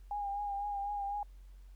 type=tone with vibrato; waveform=sine; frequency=811 Hz; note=G#5; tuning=41 cents flat; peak=-34 dBFS; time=0.11-1.23 s; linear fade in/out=2 ms; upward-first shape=triangle; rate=4 Hz; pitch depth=40 cents each way; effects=added 46 Hz sine -50 dBFS peak until 1.75 s + pink hiss -72 dBFS RMS until 1.75 s